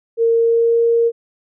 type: tone with pitch glide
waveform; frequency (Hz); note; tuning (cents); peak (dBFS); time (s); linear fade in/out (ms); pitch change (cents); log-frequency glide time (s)
sine; 459.7 to 464.8; A#4 to A#4; -24 to -5; -11; 0.17-1.12; 50; +19; 0.31-0.81
effects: none